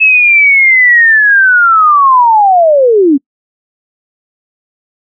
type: linear sweep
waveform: sine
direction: down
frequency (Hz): 2607 to 262.7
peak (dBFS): -3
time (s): 0-3.18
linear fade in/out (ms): 20
effects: noise-tail reverb RT60 0.1 s tail -24 dB re dry